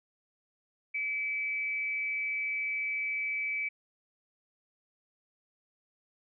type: tone with amplitude modulation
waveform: sine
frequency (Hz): 2300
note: D7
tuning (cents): -37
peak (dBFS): -28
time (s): 0.94-3.69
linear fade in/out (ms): 10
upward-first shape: sine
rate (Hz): 214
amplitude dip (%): 45
effects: none